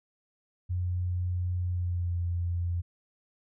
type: tone with pitch glide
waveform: sine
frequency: 89.6 to 86.95 Hz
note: F2 to F2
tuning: +45 to -7 cents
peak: -27 dBFS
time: 0.69-2.82 s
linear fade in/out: 20 ms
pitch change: -52 cents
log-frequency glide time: 1.65-2.18 s
effects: none